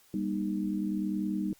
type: tone cluster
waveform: sine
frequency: 198.1 / 239 / 308.2 Hz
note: G3 / A#3 / D#4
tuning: +18 / +43 / -16 cents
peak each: -31 / -37 / -33 dBFS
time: 0.14-1.53 s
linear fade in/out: 2 ms
effects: white hiss -62 dBFS RMS until 1.59 s + Opus 48 kbps